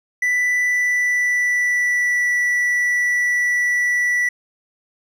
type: tone with pitch glide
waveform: triangle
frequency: 1980 to 1958.4 Hz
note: B6 to B6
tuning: +4 to -15 cents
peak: -14 dBFS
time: 0.22-4.29 s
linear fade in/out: 5 ms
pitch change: -19 cents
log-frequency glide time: 0.64-2.29 s
effects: none